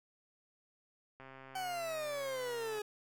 click train, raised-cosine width 0.5 ms, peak -37 dBFS, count 212, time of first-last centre 1.2-2.786 s, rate 133 Hz
40% pulse exponential sweep, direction down, 767 to 415.3 Hz, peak -36 dBFS, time 1.55-2.82 s, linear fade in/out 5 ms
effects none

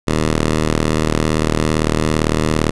10% pulse ring-modulated tone, 77.78 Hz, D#2, in tune, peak -3 dBFS, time 0.07-2.71 s, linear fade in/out 10 ms, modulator 59 Hz, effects resampled to 24000 Hz

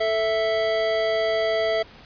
square tone pair together, 440 / 659.3 Hz, A4 / E5, 0 / 0 cents, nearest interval perfect fifth, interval 700 cents, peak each -27 / -22 dBFS, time 0-1.83 s, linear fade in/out 10 ms, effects pink hiss -47 dBFS RMS until 2.05 s + resampled to 11025 Hz

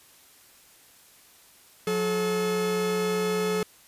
45% pulse tone pair together, 180.79 / 430 Hz, F#3 / A4, -40 / -40 cents, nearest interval octave + minor third, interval 1500 cents, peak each -30 / -25 dBFS, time 1.87-3.63 s, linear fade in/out 2 ms, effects white hiss -55 dBFS RMS until 3.87 s + resampled to 32000 Hz

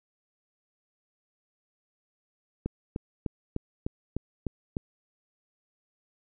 click train, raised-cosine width 3 ms, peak -17 dBFS, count 8, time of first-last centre 2.66-4.768 s, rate 3.32 Hz, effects none

